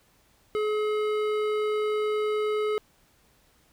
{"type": "tone with hard clipping", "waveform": "triangle", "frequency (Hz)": 425.2, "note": "G#4", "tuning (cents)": 41, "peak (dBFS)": -26, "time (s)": [0.55, 2.78], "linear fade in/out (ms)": 0, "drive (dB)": 17, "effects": ["pink hiss -63 dBFS RMS until 3.72 s"]}